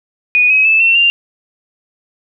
sine tone with pitch steps, 2470 / 2545 / 2623 / 2703 / 2785 Hz, D#7 / D#7 / E7 / E7 / F7, -13 / +39 / -9 / +43 / -5 cents, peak -7 dBFS, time 0.35-1.1 s, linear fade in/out 0 ms, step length 150 ms, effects none

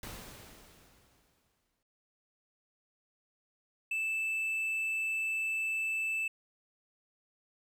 pink noise with exponential decay, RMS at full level -43 dBFS, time 0.03-1.83 s, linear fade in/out 2 ms, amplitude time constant 390 ms
triangle tone, 2637 Hz, E7, in tune, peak -29 dBFS, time 3.91-6.28 s, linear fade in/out 5 ms
effects none

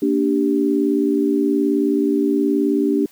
sine chord, G minor, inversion first, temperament equal with one note detuned, 233.1 / 292 / 392 Hz, Bb3 / D4 / G4, 0 / -10 / 0 cents, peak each -22 / -17 / -20 dBFS, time 0.02-3.06 s, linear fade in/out 5 ms, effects white hiss -51 dBFS RMS until 3.11 s

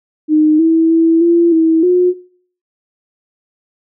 sine tone with pitch steps, 307.5 / 325.5 / 328.2 / 340.4 / 323.8 / 359.8 Hz, D#4 / E4 / E4 / F4 / E4 / F#4, -20 / -22 / -8 / -44 / -31 / -48 cents, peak -7 dBFS, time 0.28-2.14 s, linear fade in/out 50 ms, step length 310 ms, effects noise-tail reverb RT60 0.5 s tail -19 dB re dry

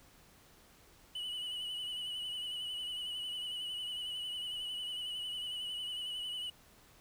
triangle tone with vibrato, 2960 Hz, F#7, in tune, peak -36 dBFS, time 1.15-6.5 s, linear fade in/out 5 ms, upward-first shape sine, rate 11 Hz, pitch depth 40 cents each way, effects pink hiss -62 dBFS RMS until 7 s

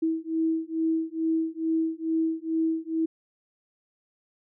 sine beating tone pair, 322.3 / 324.6 Hz, E4 / E4, -39 / -27 cents, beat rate 2.3 Hz, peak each -27 dBFS, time 0.02-3.06 s, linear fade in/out 10 ms, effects none

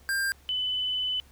square / sine tone pair in turn, 1593 / 3007 Hz, G6 / F#7, +27 / +27 cents, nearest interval major seventh, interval 1100 cents, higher second, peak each -26 dBFS, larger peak neither, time 0.09-0.32 / 0.49-1.2 s, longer second, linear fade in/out 0 ms, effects added 69 Hz sine -54 dBFS peak until 1.31 s + pink hiss -59 dBFS RMS until 1.31 s

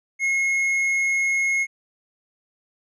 sine tone with tanh clipping, 2164 Hz, C#7, 42 cents flat, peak -20 dBFS, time 0.19-1.67 s, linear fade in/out 50 ms, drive 6 dB, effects none

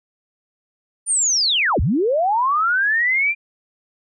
sine linear two-way sweep, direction down then up, 9340 to 50.3 to 2404 Hz, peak -15 dBFS, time 1.06-3.35 s, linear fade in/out 50 ms, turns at 1.8 s, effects none

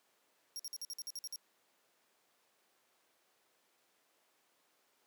sawtooth tone bursts, 5588 Hz, F8, in tune, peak -38 dBFS, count 10, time 0.56-1.359 s, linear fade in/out 0 ms, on 34 ms, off 51 ms, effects pink hiss -73 dBFS RMS until 5.06 s + high-pass 400 Hz 12 dB/octave

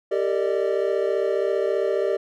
triangle chord, Eb major seventh, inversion first, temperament equal with one note detuned, 392 / 455.3 / 587.3 / 622.3 Hz, G4 / Bb4 / D5 / Eb5, 0 / -41 / 0 / 0 cents, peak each -22 / -24 / -24 / -27 dBFS, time 0.11-2.17 s, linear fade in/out 10 ms, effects none

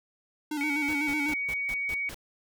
square tone with vibrato, 293.7 Hz, D4, in tune, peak -30 dBFS, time 0.51-1.34 s, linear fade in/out 5 ms, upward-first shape square, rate 8 Hz, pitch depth 53 cents each way
sine tone, 2247 Hz, C#7, 23 cents sharp, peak -28 dBFS, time 0.61-2.09 s, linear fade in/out 0 ms
pink noise bursts, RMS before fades -41 dBFS, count 7, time 0.88-2.144 s, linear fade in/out 0 ms, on 52 ms, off 150 ms
effects none

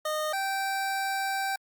25% pulse tone pair in turn, 615 / 779.1 Hz, D#5 / G5, -20 / -11 cents, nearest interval major third, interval 409 cents, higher second, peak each -24 dBFS, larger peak neither, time 0.05-0.33 / 0.33-1.56 s, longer second, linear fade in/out 5 ms, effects Opus 48 kbps

